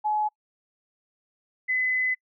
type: tone pair in turn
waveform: sine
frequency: 849 / 2019 Hz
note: G#5 / B6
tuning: +38 / +38 cents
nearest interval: octave + minor third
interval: 1500 cents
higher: second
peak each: -22 dBFS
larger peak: neither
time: 0.04-0.29 / 1.68-2.15 s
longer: second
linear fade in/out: 20 ms
effects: noise-tail reverb RT60 0.1 s tail -26 dB re dry